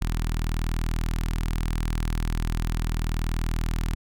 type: tone with notch filter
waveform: sawtooth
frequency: 40.38 Hz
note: E1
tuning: 35 cents flat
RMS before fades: -26 dBFS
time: 0.01-3.95 s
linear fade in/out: 10 ms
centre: 520 Hz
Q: 0.78
effects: none